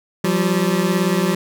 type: beating tone pair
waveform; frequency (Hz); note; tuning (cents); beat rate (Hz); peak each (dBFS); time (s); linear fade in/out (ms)
25% pulse; 174.61 / 192.61; F3 / G3; 0 / -30; 18; -15; 0.24-1.35; 5
effects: none